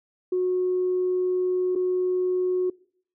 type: tone with dropouts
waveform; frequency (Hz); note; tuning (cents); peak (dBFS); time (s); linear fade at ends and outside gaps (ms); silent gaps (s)
sine; 365.6; F#4; -21; -20; 0.32-2.7; 5; 1.753-1.758
effects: noise-tail reverb RT60 0.6 s tail -24 dB re dry + tanh soft clip ceiling -16 dBFS